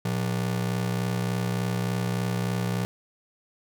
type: ring-modulated tone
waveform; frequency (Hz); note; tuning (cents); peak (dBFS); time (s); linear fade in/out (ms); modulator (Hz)
45% pulse; 146.83; D3; 0; -22; 0.05-2.85; 0; 31.7
effects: none